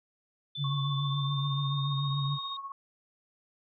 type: tone with pitch glide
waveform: sine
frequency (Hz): 3520 to 3723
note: A7 to A#7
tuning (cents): 0 to -3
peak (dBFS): -36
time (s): 0.55-2.57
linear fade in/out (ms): 5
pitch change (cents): +97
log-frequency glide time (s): 0.96-2.11
type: tone with vibrato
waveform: sine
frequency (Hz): 140.2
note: C#3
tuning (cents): +20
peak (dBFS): -28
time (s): 0.57-2.39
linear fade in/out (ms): 50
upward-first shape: triangle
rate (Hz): 7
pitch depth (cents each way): 54
type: tone with tremolo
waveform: sine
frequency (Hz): 1100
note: C#6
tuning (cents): -14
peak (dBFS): -34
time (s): 0.64-2.72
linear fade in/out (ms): 2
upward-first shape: triangle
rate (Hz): 15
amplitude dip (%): 70
effects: none